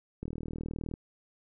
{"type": "click train", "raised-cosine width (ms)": 3, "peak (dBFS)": -24, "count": 29, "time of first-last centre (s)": [0.23, 0.939], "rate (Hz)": 39.5, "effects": []}